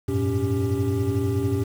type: tone cluster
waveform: triangle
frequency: 92.2 / 103.1 / 116.9 / 279.8 / 394.4 Hz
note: F#2 / G#2 / A#2 / C#4 / G4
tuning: -6 / -12 / +5 / +16 / +11 cents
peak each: -25 dBFS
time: 0.08-1.64 s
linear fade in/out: 10 ms
effects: tanh soft clip ceiling -10 dBFS + 7-bit